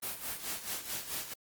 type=noise with tremolo; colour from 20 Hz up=white; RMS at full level=-36 dBFS; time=0.02-1.34 s; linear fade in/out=10 ms; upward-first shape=sine; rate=4.6 Hz; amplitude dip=70%; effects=Opus 32 kbps